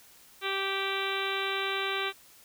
harmonic tone, 390 Hz, G4, 9 cents flat, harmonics 1 / 2 / 3 / 4 / 5 / 6 / 7 / 8 / 9 / 10, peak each -35 / -40 / -36 / -37 / -40 / -36 / -40 / -40 / -40 / -39 dBFS, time 0.41-2.13 s, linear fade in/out 50 ms, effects white hiss -56 dBFS RMS until 2.44 s

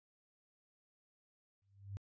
sine tone with exponential growth, 98.9 Hz, G2, 16 cents sharp, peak -38 dBFS, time 1.62-1.97 s, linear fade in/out 0 ms, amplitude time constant 74 ms, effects resampled to 16000 Hz

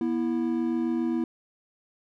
triangle tone pair together, 242.3 / 329.6 Hz, B3 / E4, -33 / 0 cents, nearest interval perfect fourth, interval 533 cents, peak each -25 dBFS, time 0.01-1.24 s, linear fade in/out 2 ms, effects none

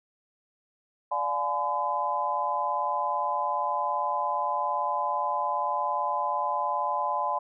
sine chord, D diminished seventh, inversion none, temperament just, 587.3 / 704.8 / 845.8 / 1014.9 Hz, D5 / F5 / Ab5 / Cb6, 0 / +16 / +31 / +47 cents, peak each -34 / -34 / -30 / -28 dBFS, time 1.11-7.39 s, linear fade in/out 10 ms, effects none

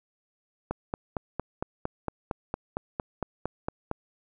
click train, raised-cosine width 1 ms, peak -15 dBFS, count 15, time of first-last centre 0.71-3.914 s, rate 4.37 Hz, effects none

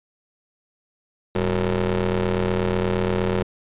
20% pulse ring-modulated tone, 88.4 Hz, F2, 22 cents sharp, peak -12 dBFS, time 1.35-3.43 s, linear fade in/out 5 ms, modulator 283 Hz, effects resampled to 8000 Hz

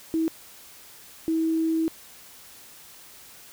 sine tone bursts at uneven times, 323.1 Hz, E4, 35 cents flat, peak -21 dBFS, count 2, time 0.14-0.28 / 1.28-1.88 s, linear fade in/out 0 ms, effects white hiss -48 dBFS RMS until 3.52 s

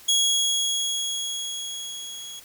25% pulse tone with level ramp, 3322 Hz, G#7, in tune, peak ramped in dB -14 to -33 dBFS, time 0.08-2.4 s, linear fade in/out 10 ms, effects white hiss -48 dBFS RMS until 2.44 s

